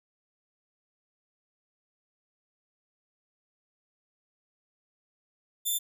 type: tone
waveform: 5% pulse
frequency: 3546 Hz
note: A7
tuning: 13 cents sharp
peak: -19 dBFS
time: 5.65-5.79 s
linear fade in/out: 20 ms
effects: none